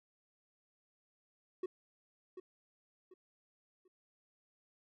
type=tone with echo; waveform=triangle; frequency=370 Hz; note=F#4; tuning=in tune; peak=-33 dBFS; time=1.63-1.66 s; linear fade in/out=5 ms; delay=740 ms; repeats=3; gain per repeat=-10 dB; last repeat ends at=3.88 s; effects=none